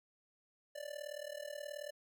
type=tone with amplitude modulation; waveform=square; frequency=587.3 Hz; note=D5; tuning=in tune; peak=-40 dBFS; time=0.75-1.91 s; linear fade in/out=10 ms; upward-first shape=sine; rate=38.6 Hz; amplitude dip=90%; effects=none